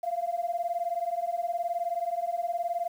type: beating tone pair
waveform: sine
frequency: 681 / 700 Hz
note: F5 / F5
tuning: -44 / +4 cents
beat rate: 19 Hz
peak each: -30 dBFS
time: 0.03-2.88 s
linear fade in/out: 10 ms
effects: tanh soft clip ceiling -20 dBFS + 9-bit